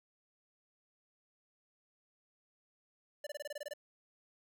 square tone bursts, 587.3 Hz, D5, in tune, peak -40 dBFS, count 10, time 3.24-3.736 s, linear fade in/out 5 ms, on 28 ms, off 24 ms, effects none

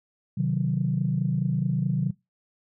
sine chord, C diminished, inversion none, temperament equal, 130.81 / 155.56 / 185 Hz, C3 / Eb3 / Gb3, 0 / 0 / 0 cents, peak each -26 dBFS, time 0.37-2.11 s, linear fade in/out 10 ms, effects noise-tail reverb RT60 0.2 s tail -21 dB re dry + tanh soft clip ceiling -13 dBFS

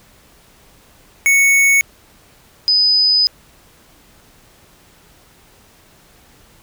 square / sine tone pair in turn, 2216 / 4999 Hz, C#7 / D#8, -1 / +7 cents, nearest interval octave + major second, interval 1408 cents, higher second, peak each -10 dBFS, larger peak neither, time 1.26-1.81 / 2.68-3.27 s, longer second, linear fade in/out 0 ms, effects pink hiss -49 dBFS RMS until 6.62 s

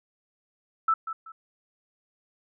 sine tone with echo, 1318.5 Hz, E6, in tune, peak -19 dBFS, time 0.88-0.94 s, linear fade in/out 5 ms, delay 190 ms, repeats 2, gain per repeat -11 dB, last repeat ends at 1.32 s, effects none

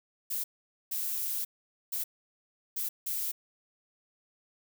violet noise bursts at uneven times, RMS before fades -33 dBFS, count 5, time 0.3-0.44 / 0.91-1.45 / 1.92-2.04 / 2.76-2.89 / 3.06-3.32 s, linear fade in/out 10 ms, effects none

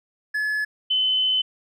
triangle / sine tone pair in turn, 1710 / 3038 Hz, A6 / F#7, -50 / +45 cents, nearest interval minor seventh, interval 995 cents, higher second, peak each -20 / -18 dBFS, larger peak second, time 0.34-0.65 / 0.9-1.42 s, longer second, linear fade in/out 10 ms, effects none

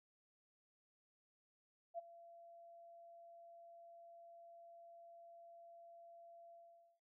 sine tone with ADSR envelope, 680 Hz, F5, 46 cents flat, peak -40 dBFS, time 1.94-7 s, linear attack 43 ms, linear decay 19 ms, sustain -17 dB, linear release 480 ms, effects none

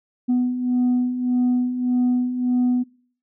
sine beating tone pair, 246.9 / 248.6 Hz, B3 / B3, 0 / +12 cents, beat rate 1.7 Hz, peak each -23 / -17 dBFS, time 0.28-2.84 s, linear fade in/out 20 ms, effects noise-tail reverb RT60 0.5 s tail -23 dB re dry + tanh soft clip ceiling -14 dBFS

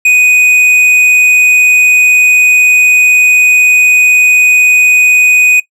triangle tone with tanh clipping, 2489 Hz, D#7, in tune, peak -5 dBFS, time 0.05-5.6 s, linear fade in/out 5 ms, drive 12 dB, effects noise-tail reverb RT60 0.1 s tail -19 dB re dry

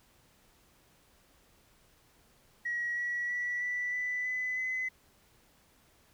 sine tone with pitch steps, 1911 / 1929.9 / 1948.9 / 1968.1 / 1987.6 / 2007 / 2027 Hz, A#6 / B6 / B6 / B6 / B6 / B6 / B6, +43 / -40 / -23 / -7 / +11 / +27 / +45 cents, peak -30 dBFS, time 2.65-4.89 s, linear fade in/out 10 ms, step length 320 ms, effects tanh soft clip ceiling -26 dBFS + pink hiss -65 dBFS RMS until 6.13 s

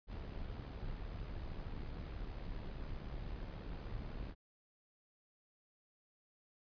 brown noise with amplitude modulation, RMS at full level -42 dBFS, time 0.07-4.35 s, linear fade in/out 50 ms, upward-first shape sine, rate 72.7 Hz, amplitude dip 50%, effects resampled to 11025 Hz

